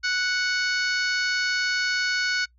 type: harmonic tone with a mistuned harmonic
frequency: 739 Hz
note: F#5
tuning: 2 cents flat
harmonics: 2 / 3 / 4 / 5 / 6 / 7 / 8 / 9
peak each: -24 / -30 / -37 / -39 / -29 / -35 / -40 / -42 dBFS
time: 0.03-2.46 s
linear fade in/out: 20 ms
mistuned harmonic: 7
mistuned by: +19 cents
effects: noise-tail reverb RT60 0.1 s tail -24 dB re dry + added 60 Hz sine -57 dBFS peak until 2.58 s